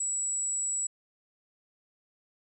sine tone, 7830 Hz, B8, 16 cents flat, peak -28 dBFS, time 0-0.87 s, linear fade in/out 5 ms, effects none

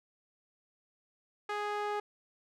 sawtooth tone with band-pass filter sweep, 415.3 Hz, G#4, in tune, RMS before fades -35 dBFS, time 1.49-2 s, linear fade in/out 5 ms, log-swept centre 1300 to 850 Hz, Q 0.98, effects none

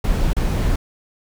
brown noise with dropouts, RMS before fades -18 dBFS, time 0.04-0.76 s, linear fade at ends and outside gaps 5 ms, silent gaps 0.333-0.365 s, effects none

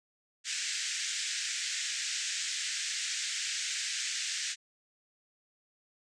white band-pass noise, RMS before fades -35 dBFS, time 0.44-4.56 s, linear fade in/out 50 ms, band 1600 to 7900 Hz, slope 48 dB/octave, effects resampled to 22050 Hz

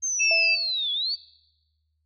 sine linear two-way sweep, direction down then up, 6420 to 3335 to 4661 Hz, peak -24 dBFS, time 0.02-1.16 s, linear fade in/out 20 ms, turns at 0.92 s
sine tone, 2637 Hz, E7, in tune, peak -20 dBFS, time 0.19-0.56 s, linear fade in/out 20 ms
sine tone with exponential decay, 659.3 Hz, E5, in tune, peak -25 dBFS, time 0.31-0.87 s, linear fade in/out 2 ms, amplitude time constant 120 ms
effects noise-tail reverb RT60 1.0 s tail -20 dB re dry + added 77 Hz sine -70 dBFS peak until 2.05 s

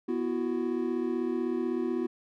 triangle chord, B suspended fourth, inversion none, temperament equal with one note detuned, 246.9 / 334 / 370 Hz, B3 / E4 / F#4, 0 / +23 / 0 cents, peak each -30 dBFS, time 0.08-2.07 s, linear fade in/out 10 ms, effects none

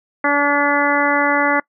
harmonic tone, 287.4 Hz, D4, 37 cents flat, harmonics 1 / 2 / 3 / 4 / 5 / 6 / 7, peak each -21 / -21 / -21 / -21 / -21 / -21 / -21 dBFS, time 0.24-1.6 s, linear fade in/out 5 ms, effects noise-tail reverb RT60 0.1 s tail -25 dB re dry

